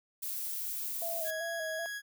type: noise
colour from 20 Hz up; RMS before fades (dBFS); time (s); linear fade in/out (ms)
violet; -37; 0.22-1.31; 10
type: tone with vibrato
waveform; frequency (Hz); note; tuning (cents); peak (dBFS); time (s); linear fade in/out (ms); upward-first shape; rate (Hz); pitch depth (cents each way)
sine; 654; E5; -14; -36; 1.02-1.86; 0; square; 2.6; 45
type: tone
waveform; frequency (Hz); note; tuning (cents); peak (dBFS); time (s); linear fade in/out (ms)
40% pulse; 1661.2; G#6; 0; -36; 1.24-2.02; 50
effects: none